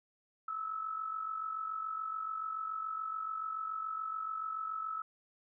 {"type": "tone with amplitude modulation", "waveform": "sine", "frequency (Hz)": 1301, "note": "E6", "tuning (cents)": -23, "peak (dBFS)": -33, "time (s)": [0.48, 5.02], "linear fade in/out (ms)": 5, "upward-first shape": "sine", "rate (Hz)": 47, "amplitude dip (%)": 60, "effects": []}